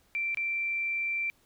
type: tone with dropouts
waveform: sine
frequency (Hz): 2349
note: D7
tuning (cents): 0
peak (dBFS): -28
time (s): 0.15-1.3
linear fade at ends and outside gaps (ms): 0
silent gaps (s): 0.346-0.372
effects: pink hiss -66 dBFS RMS until 1.45 s